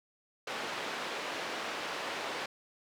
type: band-pass noise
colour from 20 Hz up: pink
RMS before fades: -38 dBFS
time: 0.47-2.46 s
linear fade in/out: 5 ms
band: 440 to 3800 Hz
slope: 12 dB/octave
effects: none